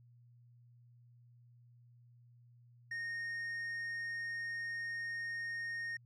sine tone with tanh clipping, 1850 Hz, A#6, 14 cents flat, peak -39 dBFS, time 2.91-5.97 s, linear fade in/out 5 ms, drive 5 dB, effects added 120 Hz sine -60 dBFS peak until 6.05 s

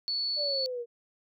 sine tone, 4435 Hz, C#8, in tune, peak -28 dBFS, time 0.08-0.66 s, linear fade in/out 0 ms
sine exponential sweep, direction down, 604 to 465.9 Hz, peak -32 dBFS, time 0.36-0.86 s, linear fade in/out 50 ms
effects none

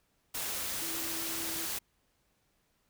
sine tone in noise, 330 Hz, E4, 2 cents sharp, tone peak -44 dBFS, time 0.81-1.66 s, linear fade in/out 10 ms, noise white, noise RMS -36 dBFS, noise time 0.34-1.79 s, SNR -11 dB, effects pink hiss -74 dBFS RMS until 2.89 s

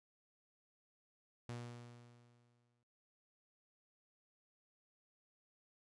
sawtooth tone with exponential decay, 120 Hz, B2, 49 cents flat, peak -39 dBFS, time 1.49-2.83 s, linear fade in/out 0 ms, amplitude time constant 290 ms, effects noise-tail reverb RT60 0.8 s tail -18 dB re dry + resampled to 22050 Hz

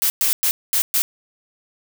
blue noise bursts at uneven times, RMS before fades -18 dBFS, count 5, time 0.02-0.1 / 0.21-0.33 / 0.43-0.51 / 0.73-0.82 / 0.94-1.02 s, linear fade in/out 0 ms, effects none

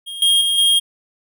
square tone with level steps, 3242 Hz, G#7, 42 cents flat, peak -28 / -12 / -16 / -12 dBFS, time 0.06-0.8 s, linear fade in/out 20 ms, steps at 0.22 / 0.41 / 0.58 s, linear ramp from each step 2 ms, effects none

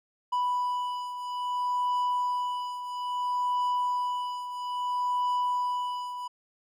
triangle beating tone pair, 987.8 / 988.4 Hz, B5 / B5, 0 / +1 cents, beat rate 0.6 Hz, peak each -26 / -32 dBFS, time 0.32-6.28 s, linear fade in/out 10 ms, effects none

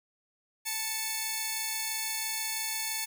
5% pulse tone pair together, 880 / 2213 Hz, A5 / C#7, 0 / -3 cents, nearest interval octave + major third, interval 1597 cents, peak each -23 dBFS, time 0.65-3.06 s, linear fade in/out 20 ms, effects none

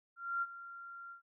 sine tone with ADSR envelope, 1382 Hz, F6, 19 cents flat, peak -31 dBFS, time 0.16-1.22 s, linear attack 260 ms, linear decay 38 ms, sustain -15 dB, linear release 110 ms, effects none

